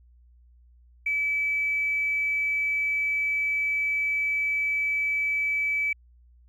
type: tone with tanh clipping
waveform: triangle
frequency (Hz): 2300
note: D7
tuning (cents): -37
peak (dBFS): -23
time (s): 1.06-5.93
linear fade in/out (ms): 5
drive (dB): 3
effects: added 60 Hz sine -53 dBFS peak until 6.48 s